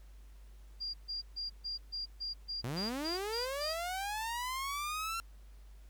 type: tone bursts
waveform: sine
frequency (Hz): 4788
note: D8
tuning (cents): +33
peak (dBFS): -36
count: 11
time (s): 0.8-3.74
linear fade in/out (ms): 20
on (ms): 140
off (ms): 140
type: linear sweep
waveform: sawtooth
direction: up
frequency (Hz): 110.7 to 1367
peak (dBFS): -32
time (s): 2.64-5.2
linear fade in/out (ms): 0
effects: added 50 Hz sine -51 dBFS peak until 5.89 s + pink hiss -68 dBFS RMS until 5.89 s